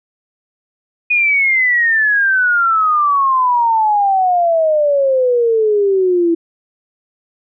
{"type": "exponential sweep", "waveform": "sine", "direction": "down", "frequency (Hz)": [2481, 330.3], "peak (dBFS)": -10, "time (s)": [1.1, 6.35], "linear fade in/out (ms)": 10, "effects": []}